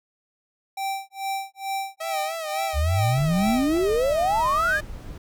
square tone with tremolo, 780 Hz, G5, 9 cents flat, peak -25 dBFS, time 0.77-3.78 s, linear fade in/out 5 ms, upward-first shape sine, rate 2.3 Hz, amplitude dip 100%
sawtooth tone with vibrato, 635 Hz, D#5, 35 cents sharp, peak -25 dBFS, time 2-4.81 s, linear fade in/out 10 ms, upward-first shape sine, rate 3.5 Hz, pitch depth 79 cents each way
sine exponential sweep, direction up, 67.3 to 1756 Hz, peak -19 dBFS, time 2.73-4.81 s, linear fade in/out 50 ms
brown noise, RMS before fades -36 dBFS, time 3.17-5.18 s, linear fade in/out 5 ms
effects none

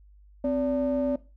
triangle ring-modulated tone, 158.7 Hz, D#3, 35 cents sharp, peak -18 dBFS, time 0.44-1.16 s, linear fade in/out 5 ms, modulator 418 Hz, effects noise-tail reverb RT60 0.3 s tail -18 dB re dry + added 50 Hz sine -51 dBFS peak until 1.36 s

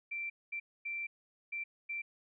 sine tone bursts at uneven times, 2349 Hz, D7, in tune, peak -36 dBFS, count 5, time 0.11-0.3 / 0.52-0.6 / 0.85-1.07 / 1.52-1.64 / 1.89-2.02 s, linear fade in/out 10 ms, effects none

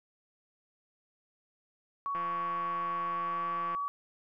sine tone with pitch glide, 1120 to 1136.3 Hz, C#6 to C#6, +18 to +43 cents, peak -31 dBFS, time 2.06-3.88 s, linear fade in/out 0 ms, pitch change +25 cents, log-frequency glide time 3.08-3.47 s
click train, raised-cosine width 0.5 ms, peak -28 dBFS, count 276, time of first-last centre 2.15-3.749 s, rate 172 Hz
effects none

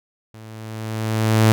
sawtooth tone with level ramp, 110 Hz, A2, in tune, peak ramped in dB -35 to -6 dBFS, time 0.34-1.52 s, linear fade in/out 0 ms, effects none

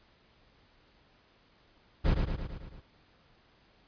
brown noise with echo, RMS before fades -24 dBFS, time 2.04-2.15 s, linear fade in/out 20 ms, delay 110 ms, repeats 6, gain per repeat -4 dB, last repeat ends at 2.81 s, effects pink hiss -64 dBFS RMS until 3.87 s + resampled to 11025 Hz

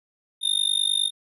square tone with amplitude modulation, 3644 Hz, A#7, 40 cents flat, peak -17 dBFS, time 0.41-1.11 s, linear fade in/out 50 ms, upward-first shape sine, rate 49.8 Hz, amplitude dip 100%, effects resampled to 32000 Hz

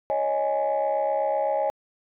sine chord, C# suspended second, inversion none, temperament equal, 554.4 / 622.3 / 830.6 Hz, C#5 / D#5 / G#5, 0 / 0 / 0 cents, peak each -25 dBFS, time 0.1-1.7 s, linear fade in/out 0 ms, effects tanh soft clip ceiling -16 dBFS

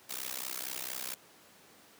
white noise with amplitude modulation, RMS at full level -35 dBFS, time 0.09-1.15 s, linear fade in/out 10 ms, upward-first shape sine, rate 64.3 Hz, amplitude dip 100%, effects pink hiss -58 dBFS RMS until 1.99 s + high-pass 200 Hz 12 dB/octave

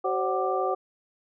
sine tone cluster, 377.6 / 528 / 580 / 747 / 1181 Hz, F#4 / C5 / D5 / F#5 / D6, +35 / +16 / -22 / +16 / +9 cents, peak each -29 / -30 / -36 / -28 / -31 dBFS, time 0.04-0.75 s, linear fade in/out 10 ms, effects none

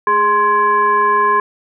sine tone with frequency modulation, 1046.5 Hz, C6, in tune, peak -10 dBFS, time 0.07-1.4 s, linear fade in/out 2 ms, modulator 633 Hz, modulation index 0.71, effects none

